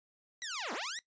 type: linear two-way sweep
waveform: 10% pulse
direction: down then up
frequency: 2001 to 202.6 to 2001 Hz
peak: -28 dBFS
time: 0.42-0.99 s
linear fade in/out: 0 ms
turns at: 0.73 s
effects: noise-tail reverb RT60 0.1 s tail -18 dB re dry + resampled to 16000 Hz